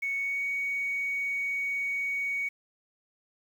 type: tone with pitch glide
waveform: sine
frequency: 2218 to 2239 Hz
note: C#7 to C#7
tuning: 0 to +17 cents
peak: -27 dBFS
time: 0.02-2.49 s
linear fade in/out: 10 ms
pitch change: +17 cents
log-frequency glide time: 0.15-0.43 s
effects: tanh soft clip ceiling -23 dBFS + 9-bit